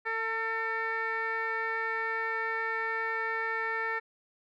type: tone with low-pass filter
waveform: 15% pulse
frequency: 449.4 Hz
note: A4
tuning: 37 cents sharp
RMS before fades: -32 dBFS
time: 0.05-4 s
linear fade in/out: 20 ms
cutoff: 2000 Hz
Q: 4.9
effects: none